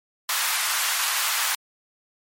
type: high-pass noise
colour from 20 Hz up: pink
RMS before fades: -24 dBFS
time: 0.29-1.55 s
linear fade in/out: 2 ms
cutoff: 980 Hz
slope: 24 dB/octave
effects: MP3 64 kbps